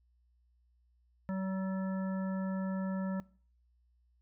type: harmonic tone with a mistuned harmonic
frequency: 190 Hz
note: F#3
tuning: 46 cents sharp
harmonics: 1 / 3 / 5 / 7 / 9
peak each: -33 / -43 / -47 / -50 / -52 dBFS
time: 1.29-3.2 s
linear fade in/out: 0 ms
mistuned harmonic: 9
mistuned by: +26 cents
effects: noise-tail reverb RT60 0.5 s tail -22 dB re dry + added 60 Hz sine -67 dBFS peak until 4.21 s